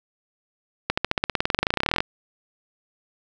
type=accelerating click train; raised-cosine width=0.3 ms; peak=-4 dBFS; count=27; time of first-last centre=0.9-2.005 s; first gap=75 ms; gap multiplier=0.95; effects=none